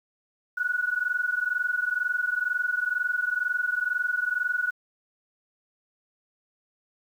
sine tone pair together, 1457.9 / 1480 Hz, F#6 / F#6, -26 / 0 cents, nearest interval unison, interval 26 cents, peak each -27 dBFS, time 0.57-4.71 s, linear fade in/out 10 ms, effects 9-bit

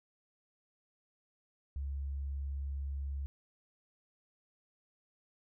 sine tone, 69.4 Hz, C#2, 3 cents sharp, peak -35 dBFS, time 1.76-3.26 s, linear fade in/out 0 ms, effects none

